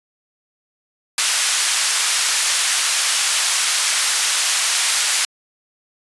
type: band-pass noise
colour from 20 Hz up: white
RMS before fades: -18 dBFS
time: 1.18-5.25 s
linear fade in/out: 2 ms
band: 1200 to 10000 Hz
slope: 12 dB/octave
effects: resampled to 24000 Hz